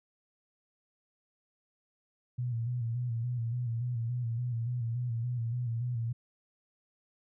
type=tone with vibrato; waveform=sine; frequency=119.2 Hz; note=A#2; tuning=39 cents sharp; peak=-30 dBFS; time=2.38-6.13 s; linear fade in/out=10 ms; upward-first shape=square; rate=3.5 Hz; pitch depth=58 cents each way; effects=none